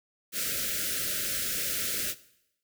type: band-stop noise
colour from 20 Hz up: white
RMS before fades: -31 dBFS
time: 0.32-2.15 s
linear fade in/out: 50 ms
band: 630 to 1300 Hz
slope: 96 dB/octave
effects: noise-tail reverb RT60 0.8 s tail -18 dB re dry